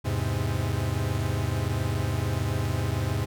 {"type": "chord", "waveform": "45% pulse", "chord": "E augmented", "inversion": "none", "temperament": "equal", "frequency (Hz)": [82.41, 103.83, 130.81], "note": ["E2", "G#2", "B#2"], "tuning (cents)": [0, 0, 0], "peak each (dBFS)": [-31, -28, -30], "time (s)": [0.04, 3.26], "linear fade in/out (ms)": 20, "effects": []}